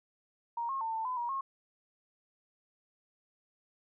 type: tone with pitch steps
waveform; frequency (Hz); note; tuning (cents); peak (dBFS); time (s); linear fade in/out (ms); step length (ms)
sine; 937 / 1079 / 898 / 891 / 1010 / 952 / 1082; A#5 / C#6 / A5 / A5 / B5 / A#5 / C#6; +9 / -47 / +35 / +22 / +39 / +36 / -42; -32; 0.57-1.41; 5; 120
effects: none